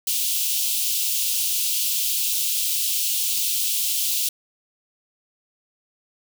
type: high-pass noise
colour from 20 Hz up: white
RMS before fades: -23 dBFS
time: 0.07-4.29 s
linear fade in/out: 5 ms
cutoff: 2700 Hz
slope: 48 dB/octave
effects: none